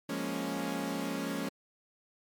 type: chord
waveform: sawtooth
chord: Bb minor seventh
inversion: second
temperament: equal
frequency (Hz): 174.61 / 207.7 / 233.1 / 277.2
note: F3 / Ab3 / Bb3 / Db4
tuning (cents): 0 / 0 / 0 / 0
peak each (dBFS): -36 / -35 / -36 / -32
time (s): 0.09-1.49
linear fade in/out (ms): 5
effects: MP3 96 kbps